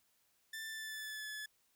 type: tone with pitch glide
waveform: sawtooth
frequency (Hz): 1773 to 1718.6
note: A6 to A6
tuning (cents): +13 to -41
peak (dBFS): -39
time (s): 0.53-1.46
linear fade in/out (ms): 5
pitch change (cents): -54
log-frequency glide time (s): 0.67-1.29
effects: white hiss -75 dBFS RMS until 1.75 s